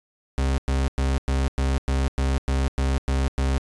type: tone bursts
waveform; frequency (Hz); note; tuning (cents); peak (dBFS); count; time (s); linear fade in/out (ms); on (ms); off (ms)
40% pulse; 67; C2; +42; -19; 11; 0.38-3.58; 0; 200; 100
effects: resampled to 22050 Hz